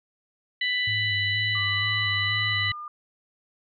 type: harmonic tone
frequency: 992 Hz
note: B5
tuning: 7 cents sharp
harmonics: 2 / 3 / 4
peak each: -25 / -29 / -31 dBFS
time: 0.61-2.72 s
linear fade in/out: 5 ms
type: tone with vibrato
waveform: sine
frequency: 103.83 Hz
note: G#2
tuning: in tune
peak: -31 dBFS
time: 0.87-2.72 s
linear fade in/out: 5 ms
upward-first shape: square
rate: 2.1 Hz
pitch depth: 44 cents each way
type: tone with pitch glide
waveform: sine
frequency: 1174.7 to 1206.3 Hz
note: D6 to D6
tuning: 0 to +46 cents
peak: -34 dBFS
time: 1.55-2.88 s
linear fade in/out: 2 ms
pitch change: +46 cents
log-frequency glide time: 2.08-2.42 s
effects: none